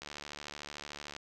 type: click train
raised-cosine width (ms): 0.2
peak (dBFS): -25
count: 85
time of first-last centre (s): 0.02-1.164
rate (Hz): 73.4
effects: none